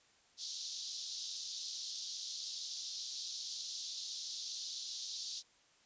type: band-pass noise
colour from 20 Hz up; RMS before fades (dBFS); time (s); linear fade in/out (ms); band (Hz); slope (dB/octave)
pink; -44; 0.37-5.43; 50; 3700 to 6400; 48
effects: white hiss -68 dBFS RMS until 5.85 s + resampled to 16000 Hz